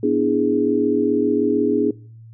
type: chord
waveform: sine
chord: E dominant seventh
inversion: second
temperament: equal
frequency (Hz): 246.9 / 293.7 / 329.6 / 415.3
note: B3 / D4 / E4 / G#4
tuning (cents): 0 / 0 / 0 / 0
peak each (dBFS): -22 / -20 / -24 / -19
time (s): 0.03-1.91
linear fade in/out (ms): 5
effects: noise-tail reverb RT60 0.5 s tail -23 dB re dry + added 113 Hz sine -39 dBFS peak until 2.33 s